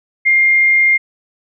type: tone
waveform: sine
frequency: 2116 Hz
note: C7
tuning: 19 cents sharp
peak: -8 dBFS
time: 0.25-0.98 s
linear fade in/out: 20 ms
effects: none